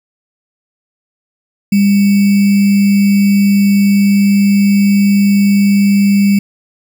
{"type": "tone with sample-and-hold", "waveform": "sine", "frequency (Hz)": 200.3, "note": "G3", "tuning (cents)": 38, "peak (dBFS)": -6, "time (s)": [1.72, 6.39], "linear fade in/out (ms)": 5, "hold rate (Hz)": 2450, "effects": []}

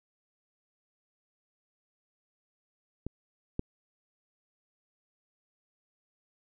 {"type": "clicks", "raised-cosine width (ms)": 3, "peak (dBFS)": [-22, -17], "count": 2, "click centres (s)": [3.066, 3.594], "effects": []}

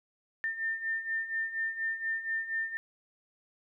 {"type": "beating tone pair", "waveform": "sine", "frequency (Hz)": [1800, 1804.2], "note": ["A6", "A6"], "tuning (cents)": [39, 43], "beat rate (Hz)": 4.2, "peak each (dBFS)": [-37, -32], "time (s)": [0.44, 2.77], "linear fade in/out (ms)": 0, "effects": []}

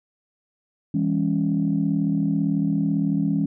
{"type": "chord", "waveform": "sine", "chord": "C# minor", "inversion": "first", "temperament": "equal with one note detuned", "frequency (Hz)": [164.81, 202.8, 277.2], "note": ["E3", "G#3", "C#4"], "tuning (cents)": [0, -41, 0], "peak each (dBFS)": -23, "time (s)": [0.94, 3.46], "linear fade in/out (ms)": 5, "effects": ["tanh soft clip ceiling -11 dBFS"]}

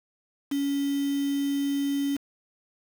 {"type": "tone with quantisation", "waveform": "sine", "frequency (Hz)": 280.6, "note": "C#4", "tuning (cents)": 21, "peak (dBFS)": -24, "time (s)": [0.51, 2.17], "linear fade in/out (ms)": 10, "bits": 6, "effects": []}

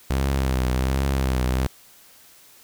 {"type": "tone with vibrato", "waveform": "sawtooth", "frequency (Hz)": 65.6, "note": "C2", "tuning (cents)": 5, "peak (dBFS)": -16, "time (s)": [0.1, 1.67], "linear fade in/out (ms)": 5, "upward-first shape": "triangle", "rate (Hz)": 1.3, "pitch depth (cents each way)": 79, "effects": ["white hiss -51 dBFS RMS until 2.63 s"]}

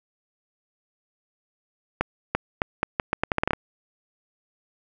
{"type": "accelerating click train", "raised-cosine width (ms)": 0.5, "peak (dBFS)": -6, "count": 13, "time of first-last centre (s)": [2.01, 3.533], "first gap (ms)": 340, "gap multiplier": 0.79, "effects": []}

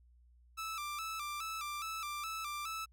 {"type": "tone with vibrato", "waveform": "sawtooth", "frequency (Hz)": 1244.5, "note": "D#6", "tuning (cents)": 0, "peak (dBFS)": -35, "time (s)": [0.57, 2.86], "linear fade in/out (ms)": 20, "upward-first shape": "square", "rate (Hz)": 2.4, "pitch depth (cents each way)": 89, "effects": ["added 60 Hz sine -61 dBFS peak until 2.92 s"]}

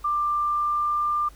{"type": "tone with pitch glide", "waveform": "sine", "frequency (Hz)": [1186, 1193.6], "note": ["D6", "D6"], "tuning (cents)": [17, 28], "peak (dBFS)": -21, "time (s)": [0.04, 1.29], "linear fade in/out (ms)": 10, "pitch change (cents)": 11, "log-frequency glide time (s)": [0.34, 1.16], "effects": ["added 50 Hz sine -47 dBFS peak until 1.35 s", "pink hiss -54 dBFS RMS until 1.35 s"]}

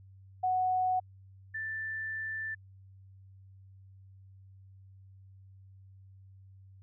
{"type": "tone pair in turn", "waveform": "sine", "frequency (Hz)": [740, 1768.2], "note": ["F#5", "A6"], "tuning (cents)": [0, 8], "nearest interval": "octave + minor third", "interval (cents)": 1508, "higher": "second", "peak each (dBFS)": [-26, -34], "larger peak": "first", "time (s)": [[0.43, 1], [1.54, 2.55]], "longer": "second", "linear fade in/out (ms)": 10, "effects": ["added 96 Hz sine -52 dBFS peak until 6.82 s"]}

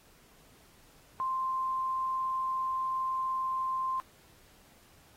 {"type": "tone", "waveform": "sine", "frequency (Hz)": 1046.5, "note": "C6", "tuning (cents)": 0, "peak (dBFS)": -29, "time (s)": [1.2, 4], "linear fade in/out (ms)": 0, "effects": ["pink hiss -61 dBFS RMS until 5.16 s", "AAC 48 kbps"]}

